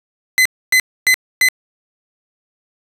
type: tone bursts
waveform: 40% pulse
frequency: 2033 Hz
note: B6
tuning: 50 cents sharp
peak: -8 dBFS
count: 4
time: 0.38-1.486 s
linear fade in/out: 0 ms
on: 74 ms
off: 270 ms
effects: resampled to 32000 Hz